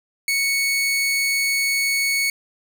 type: tone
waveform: sawtooth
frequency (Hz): 2217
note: C#7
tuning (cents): 0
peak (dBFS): -15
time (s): 0.28-2.3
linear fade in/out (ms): 2
effects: none